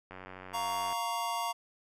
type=click train; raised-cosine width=0.5 ms; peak=-30 dBFS; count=77; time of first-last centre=0.11-0.926 s; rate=93.1 Hz
type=chord; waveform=square; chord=Bb minor; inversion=second; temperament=just; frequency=699.2 / 932.3 / 1118.8 Hz; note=F5 / Bb5 / Db6; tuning=+2 / 0 / +16 cents; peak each=-38 / -35 / -38 dBFS; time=0.53-1.53 s; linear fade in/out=20 ms
effects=resampled to 32000 Hz